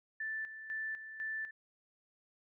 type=tone with tremolo; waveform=sine; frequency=1762 Hz; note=A6; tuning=2 cents sharp; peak=-36 dBFS; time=0.2-1.51 s; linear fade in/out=5 ms; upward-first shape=square; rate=2 Hz; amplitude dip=65%; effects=none